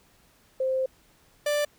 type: tone pair in turn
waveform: sine / 45% pulse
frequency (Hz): 523.3 / 588.9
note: C5 / D5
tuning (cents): 0 / +5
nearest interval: major second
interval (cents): 205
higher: second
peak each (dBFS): -23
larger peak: neither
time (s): 0.6-0.86 / 1.46-1.65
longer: first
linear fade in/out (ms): 5
effects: pink hiss -61 dBFS RMS until 1.78 s